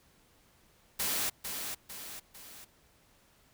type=noise with echo; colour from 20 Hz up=white; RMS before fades=-32 dBFS; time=0.99-1.3 s; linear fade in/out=10 ms; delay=450 ms; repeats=3; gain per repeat=-6 dB; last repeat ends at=2.65 s; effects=pink hiss -65 dBFS RMS until 3.53 s